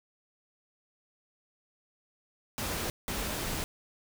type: noise bursts at uneven times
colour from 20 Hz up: pink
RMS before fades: -34 dBFS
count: 2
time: 2.58-2.9 / 3.08-3.64 s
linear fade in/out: 0 ms
effects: none